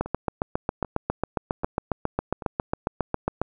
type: two click trains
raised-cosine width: 1 ms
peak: -9 / -21 dBFS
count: 26 / 4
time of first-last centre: 0.01-3.416 / 0.06-2.422 s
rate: 7.34 / 1.27 Hz
effects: none